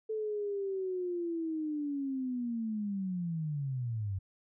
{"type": "linear sweep", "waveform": "sine", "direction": "down", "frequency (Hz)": [440, 92.5], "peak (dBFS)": -32, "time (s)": [0.09, 4.19], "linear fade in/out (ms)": 10, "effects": []}